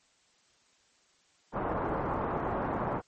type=low-pass noise; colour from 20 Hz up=white; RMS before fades=-32 dBFS; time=1.52-3.02 s; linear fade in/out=50 ms; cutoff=1100 Hz; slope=24 dB/octave; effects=white hiss -67 dBFS RMS until 3.07 s + MP3 32 kbps